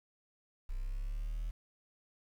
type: linear sweep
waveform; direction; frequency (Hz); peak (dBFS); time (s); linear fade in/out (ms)
sine; up; 30.87 to 40.37; -32; 0.69-1.51; 10
effects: tanh soft clip ceiling -34 dBFS + 10-bit